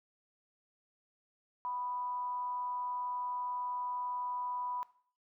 sine tone with amplitude modulation, 987.8 Hz, B5, in tune, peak -33 dBFS, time 1.65-4.83 s, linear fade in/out 0 ms, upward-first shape sine, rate 251 Hz, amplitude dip 35%, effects noise-tail reverb RT60 0.5 s tail -18 dB re dry

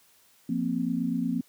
sine chord, F suspended fourth, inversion none, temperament equal, 174.61 / 233.1 / 261.6 Hz, F3 / Bb3 / C4, 0 / 0 / 0 cents, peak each -31 / -29 / -29 dBFS, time 0.49-1.41 s, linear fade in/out 5 ms, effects white hiss -61 dBFS RMS until 1.48 s + high-pass 80 Hz 12 dB/octave

